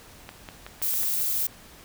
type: clicks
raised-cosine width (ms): 0.3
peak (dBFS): -22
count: 6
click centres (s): 0.291 / 0.488 / 0.665 / 0.818 / 0.937 / 1.032
type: noise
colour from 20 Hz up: violet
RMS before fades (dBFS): -26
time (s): 0.82-1.47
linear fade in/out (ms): 5
effects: pink hiss -49 dBFS RMS until 1.84 s